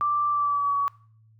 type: tone with pitch glide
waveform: sine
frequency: 1174.7 to 1131.4 Hz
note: D6 to C#6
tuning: 0 to +35 cents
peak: -21 dBFS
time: 0.01-0.88 s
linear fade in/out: 0 ms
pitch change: -65 cents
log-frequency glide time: 0.3-0.76 s
effects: noise-tail reverb RT60 0.5 s tail -21 dB re dry + added 110 Hz sine -54 dBFS peak until 1.39 s